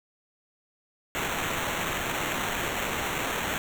violet noise with sample-and-hold, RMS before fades -30 dBFS, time 1.15-3.58 s, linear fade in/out 0 ms, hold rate 4900 Hz, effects none

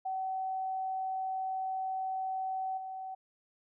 sine tone with level steps, 759 Hz, F#5, 44 cents sharp, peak -32 / -38 dBFS, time 0.05-3.15 s, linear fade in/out 10 ms, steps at 2.77 s, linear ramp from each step 10 ms, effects none

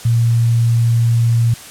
sine tone, 116.7 Hz, A#2, 2 cents sharp, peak -10 dBFS, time 0.05-1.54 s, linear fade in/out 5 ms, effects white hiss -35 dBFS RMS until 1.7 s + low-pass 11000 Hz 12 dB/octave

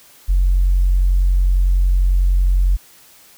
sine tone, 45.48 Hz, F#1, 29 cents flat, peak -10 dBFS, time 0.28-2.77 s, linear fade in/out 20 ms, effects tanh soft clip ceiling -7 dBFS + white hiss -47 dBFS RMS until 3.37 s

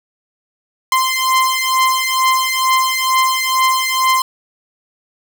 sawtooth beating tone pair, 1040 / 1042.2 Hz, C6 / C6, -11 / -7 cents, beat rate 2.2 Hz, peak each -12 dBFS, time 0.92-4.22 s, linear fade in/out 2 ms, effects none

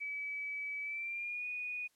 sine tone with pitch glide, 2290 to 2469 Hz, D7 to D#7, -44 to -14 cents, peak -37 dBFS, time 0-1.88 s, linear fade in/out 20 ms, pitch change +130 cents, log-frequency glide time 0.82-1.46 s, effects white hiss -74 dBFS RMS until 1.95 s + low-pass 12000 Hz 12 dB/octave

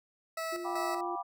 20% pulse tone with tremolo, 651 Hz, E5, 22 cents flat, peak -29 dBFS, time 0.37-1.01 s, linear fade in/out 5 ms, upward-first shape square, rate 2.6 Hz, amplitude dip 65%
sine tone, 349.2 Hz, F4, in tune, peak -37 dBFS, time 0.52-1.16 s, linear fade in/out 10 ms
sine chord, G dominant seventh, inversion third, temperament just, 705.6 / 784 / 980 / 1176 Hz, F5 / G5 / B5 / D6, +18 / 0 / -14 / +2 cents, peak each -39 dBFS, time 0.64-1.23 s, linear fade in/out 20 ms
effects none

